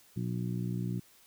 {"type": "harmonic tone", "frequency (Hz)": 60, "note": "B1", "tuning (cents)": -49, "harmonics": [2, 3, 4, 5, 6], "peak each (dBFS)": [-34, -35, -43, -44, -46], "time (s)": [0.16, 1], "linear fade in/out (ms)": 10, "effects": ["white hiss -61 dBFS RMS until 1.26 s"]}